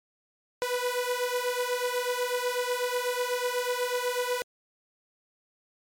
sawtooth beating tone pair, 490 / 498.1 Hz, B4 / B4, -14 / +15 cents, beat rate 8.1 Hz, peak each -26 dBFS, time 0.62-4.42 s, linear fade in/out 0 ms, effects MP3 64 kbps

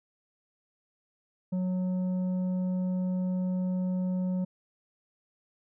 triangle tone with tanh clipping, 183.5 Hz, F#3, 14 cents flat, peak -28 dBFS, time 1.52-4.45 s, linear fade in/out 10 ms, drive 11 dB, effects none

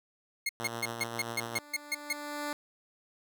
sawtooth tone bursts, 2150 Hz, C7, 47 cents sharp, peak -25 dBFS, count 10, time 0.46-2.13 s, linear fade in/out 5 ms, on 32 ms, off 150 ms
5% pulse tone with tremolo, 116.54 Hz, A#2, in tune, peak -24 dBFS, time 0.6-1.59 s, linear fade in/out 0 ms, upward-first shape sine, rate 7.5 Hz, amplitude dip 35%
10% pulse tone with exponential growth, 293.7 Hz, D4, in tune, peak -24 dBFS, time 0.64-2.53 s, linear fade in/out 1 ms, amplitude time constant 410 ms
effects none

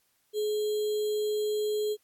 sine tone with sample-and-hold, 423.1 Hz, G#4, 32 cents sharp, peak -26 dBFS, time 0.33-1.97 s, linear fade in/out 50 ms, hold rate 3675 Hz, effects white hiss -71 dBFS RMS until 2.03 s + AAC 64 kbps

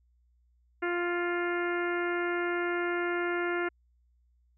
harmonic tone with a mistuned harmonic, 349.2 Hz, F4, in tune, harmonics 1 / 2 / 3 / 4 / 5 / 6 / 7 / 8, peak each -30 / -38 / -41 / -35 / -38 / -39 / -48 / -49 dBFS, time 0.82-3.69 s, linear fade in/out 10 ms, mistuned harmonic 6, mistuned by +18 cents, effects added 60 Hz sine -64 dBFS peak until 4.57 s

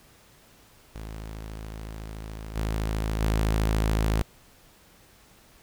sawtooth tone with level steps, 53.8 Hz, A1, 38 cents flat, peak -32 / -22 / -18 dBFS, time 0.95-4.22 s, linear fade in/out 0 ms, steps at 2.55 / 3.2 s, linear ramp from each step 20 ms, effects pink hiss -56 dBFS RMS until 5.62 s

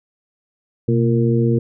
harmonic tone with a mistuned harmonic, 115.5 Hz, A#2, 16 cents flat, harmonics 1 / 2 / 3 / 4, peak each -16 / -19 / -21 / -22 dBFS, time 0.88-1.59 s, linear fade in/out 5 ms, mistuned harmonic 1, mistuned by +120 cents, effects none

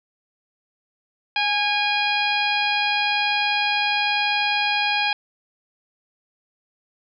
harmonic tone with a mistuned harmonic, 819 Hz, G#5, 24 cents flat, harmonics 1 / 2 / 3 / 4 / 5 / 6, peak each -24 / -27 / -23 / -27 / -30 / -32 dBFS, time 1.36-5.13 s, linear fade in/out 2 ms, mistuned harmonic 1, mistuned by +26 cents, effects none

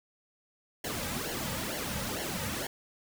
pink noise with flanger, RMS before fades -35 dBFS, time 0.84-2.67 s, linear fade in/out 5 ms, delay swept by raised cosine 0.8 to 2.9 ms, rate 2.2 Hz, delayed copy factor -0.75, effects none

